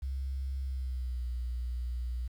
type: tone with pitch glide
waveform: sine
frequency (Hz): 66.6 to 60.72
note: C2 to B1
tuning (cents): +31 to -29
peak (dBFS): -32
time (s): 0.02-2.28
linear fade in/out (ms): 10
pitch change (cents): -160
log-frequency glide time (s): 0.62-1.25
effects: 10-bit